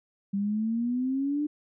sine exponential sweep, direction up, 196 to 301.5 Hz, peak -25 dBFS, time 0.33-1.47 s, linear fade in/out 10 ms, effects none

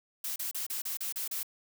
blue noise bursts, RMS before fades -35 dBFS, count 8, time 0.24-1.431 s, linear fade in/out 5 ms, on 120 ms, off 33 ms, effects none

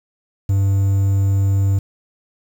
triangle tone, 98 Hz, G2, in tune, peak -11 dBFS, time 0.49-1.79 s, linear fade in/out 5 ms, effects 7-bit

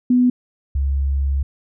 sine tone pair in turn, 248.2 / 68.85 Hz, B3 / C#2, +9 / -11 cents, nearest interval octave + minor seventh, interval 2220 cents, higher first, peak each -11 / -16 dBFS, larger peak first, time 0.1-0.3 / 0.75-1.43 s, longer second, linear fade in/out 5 ms, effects none

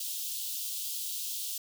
white high-pass noise, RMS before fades -36 dBFS, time 0-1.58 s, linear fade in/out 5 ms, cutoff 3000 Hz, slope 48 dB/octave, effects none

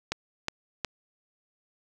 click train, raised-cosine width 0.2 ms, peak -11 dBFS, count 3, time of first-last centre 0.12-0.847 s, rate 2.75 Hz, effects none

